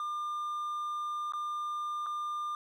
triangle tone with dropouts, 1200 Hz, D6, 37 cents sharp, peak -31 dBFS, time 0-2.55 s, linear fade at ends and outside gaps 1 ms, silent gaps 1.322-1.335 / 2.062-2.066 s, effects none

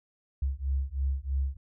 sine beating tone pair, 66.4 / 69.5 Hz, C2 / C#2, +26 / +5 cents, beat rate 3.1 Hz, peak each -30 dBFS, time 0.42-1.57 s, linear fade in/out 5 ms, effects none

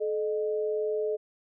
sine tone pair together, 430.6 / 613 Hz, A4 / D#5, -37 / -26 cents, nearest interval tritone, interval 611 cents, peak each -27 / -33 dBFS, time 0-1.17 s, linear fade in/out 20 ms, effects none

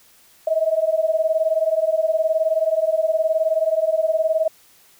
sine beating tone pair, 628 / 647 Hz, D#5 / E5, +16 / -32 cents, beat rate 19 Hz, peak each -20 / -19 dBFS, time 0.47-4.48 s, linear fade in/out 5 ms, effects white hiss -53 dBFS RMS until 4.99 s

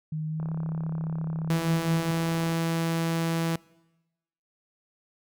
sine tone with pitch glide, 155.56 to 160.4 Hz, D#3 to E3, 0 to -47 cents, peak -28 dBFS, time 0.12-2.11 s, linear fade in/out 5 ms, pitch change +53 cents, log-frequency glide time 0.27-0.5 s
click train, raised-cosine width 1 ms, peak -28 dBFS, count 74, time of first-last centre 0.4-2.522 s, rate 34.4 Hz
sawtooth tone, 165.2 Hz, E3, 4 cents sharp, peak -21 dBFS, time 1.5-3.56 s, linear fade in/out 2 ms
effects noise-tail reverb RT60 1.0 s tail -23 dB re dry

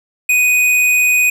sine tone with tanh clipping, 2489 Hz, D#7, in tune, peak -11 dBFS, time 0.29-1.3 s, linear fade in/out 5 ms, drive 17 dB, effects none

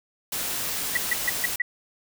white noise, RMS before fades -29 dBFS, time 0.32-1.56 s, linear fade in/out 5 ms
sine tone bursts, 1945 Hz, B6, 27 cents flat, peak -19 dBFS, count 5, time 0.95-1.62 s, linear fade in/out 5 ms, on 22 ms, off 140 ms
effects none

